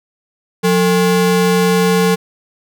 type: ring-modulated tone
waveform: square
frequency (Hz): 313.3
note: D#4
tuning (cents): +12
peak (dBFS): -8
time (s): 0.63-2.16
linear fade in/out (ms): 20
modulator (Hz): 134
effects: none